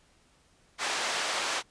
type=band-pass noise; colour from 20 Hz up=pink; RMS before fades=-31 dBFS; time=0.78-1.63 s; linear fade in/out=50 ms; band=710 to 7000 Hz; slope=12 dB/octave; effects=pink hiss -64 dBFS RMS until 1.7 s + resampled to 22050 Hz